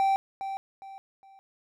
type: tone with echo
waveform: triangle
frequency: 779 Hz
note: G5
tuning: 11 cents flat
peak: -19 dBFS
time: 0-0.16 s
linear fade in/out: 0 ms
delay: 410 ms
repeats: 3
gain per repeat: -10 dB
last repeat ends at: 1.39 s
effects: none